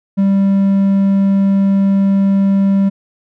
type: tone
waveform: triangle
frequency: 196.2 Hz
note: G3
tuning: 2 cents sharp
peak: -7 dBFS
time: 0.17-2.9 s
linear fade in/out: 20 ms
effects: none